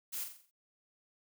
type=noise with echo; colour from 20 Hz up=blue; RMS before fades=-39 dBFS; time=0.12-0.25 s; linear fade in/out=20 ms; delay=44 ms; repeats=6; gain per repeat=-6 dB; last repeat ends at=0.514 s; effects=none